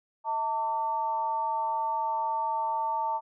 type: tone with amplitude modulation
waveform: sine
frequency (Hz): 899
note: A5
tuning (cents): +37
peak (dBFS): -23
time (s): 0.24-3.21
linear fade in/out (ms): 50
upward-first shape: sine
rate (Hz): 256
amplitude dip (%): 70
effects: none